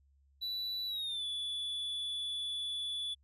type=tone with pitch glide; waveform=triangle; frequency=3957 to 3445 Hz; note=B7 to A7; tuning=+3 to -37 cents; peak=-34 dBFS; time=0.41-3.15 s; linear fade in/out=20 ms; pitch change=-240 cents; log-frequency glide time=0.87-1.25 s; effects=added 69 Hz sine -65 dBFS peak until 3.23 s + resampled to 32000 Hz